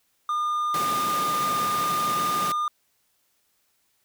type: tone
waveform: triangle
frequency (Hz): 1211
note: D#6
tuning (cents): -47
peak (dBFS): -21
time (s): 0.29-2.68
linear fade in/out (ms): 2
type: high-pass noise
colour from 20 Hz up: pink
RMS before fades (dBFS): -32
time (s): 0.74-2.52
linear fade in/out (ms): 2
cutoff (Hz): 140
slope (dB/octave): 24
effects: white hiss -69 dBFS RMS until 4.04 s